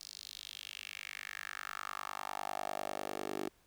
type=tone with high-pass filter sweep; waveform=10% pulse; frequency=49.96 Hz; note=G1; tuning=34 cents sharp; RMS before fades=-43 dBFS; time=0.01-3.49 s; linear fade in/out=0 ms; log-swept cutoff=4900 to 370 Hz; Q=3.2; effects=pink hiss -69 dBFS RMS until 3.66 s